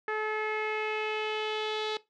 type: tone with low-pass filter sweep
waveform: sawtooth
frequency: 430.7 Hz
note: A4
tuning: 37 cents flat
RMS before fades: -32 dBFS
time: 0.08-1.97 s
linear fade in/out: 2 ms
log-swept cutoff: 1800 to 3800 Hz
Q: 3.7
effects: noise-tail reverb RT60 0.2 s tail -18 dB re dry